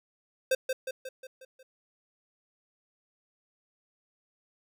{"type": "tone with echo", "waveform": "square", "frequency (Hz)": 521, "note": "C5", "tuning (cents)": -7, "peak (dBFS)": -23, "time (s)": [0.51, 0.55], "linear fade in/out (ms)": 5, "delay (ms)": 180, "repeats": 6, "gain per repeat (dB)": -5, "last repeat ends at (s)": 1.63, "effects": []}